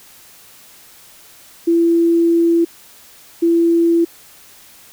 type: tone bursts at uneven times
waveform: sine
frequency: 336.4 Hz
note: E4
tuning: 35 cents sharp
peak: -10 dBFS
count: 2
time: 1.67-2.65 / 3.42-4.05 s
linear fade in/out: 10 ms
effects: white hiss -44 dBFS RMS until 4.92 s